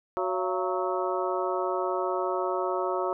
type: harmonic tone with a mistuned harmonic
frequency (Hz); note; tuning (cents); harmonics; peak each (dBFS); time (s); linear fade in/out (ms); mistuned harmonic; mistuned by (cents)
185; F#3; 0; 2 / 3 / 4 / 5 / 6 / 7; -30 / -32 / -33 / -34 / -35 / -35; 0.17-3.13; 0; 4; -130
effects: none